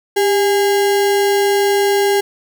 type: tone with sample-and-hold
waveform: sine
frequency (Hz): 398.4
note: G4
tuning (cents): +28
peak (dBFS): -11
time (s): 0.16-2.21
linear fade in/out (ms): 10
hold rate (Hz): 1225
effects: none